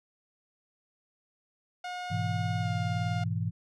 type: tone with pitch glide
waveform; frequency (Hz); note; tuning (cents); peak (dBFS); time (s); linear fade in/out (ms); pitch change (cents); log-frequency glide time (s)
sawtooth; 720 to 708; F#5 to F5; -47 to +23; -31; 1.84-3.24; 5; -30; 2.61-2.68
type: chord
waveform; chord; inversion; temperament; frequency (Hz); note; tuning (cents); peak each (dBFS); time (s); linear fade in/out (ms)
sine; E major; first; equal; 103.83 / 123.47 / 164.81; G#2 / B2 / E3; 0 / 0 / 0; -31 / -34 / -33; 2.1-3.51; 20
effects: low-pass 5000 Hz 12 dB/octave